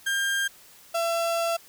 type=tone pair in turn; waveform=35% pulse; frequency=1600 / 672.7 Hz; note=G6 / E5; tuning=+35 / +35 cents; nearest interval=octave + minor third; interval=1500 cents; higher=first; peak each=-22 dBFS; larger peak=neither; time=0.06-0.48 / 0.94-1.57 s; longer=second; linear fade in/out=10 ms; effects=white hiss -52 dBFS RMS until 1.68 s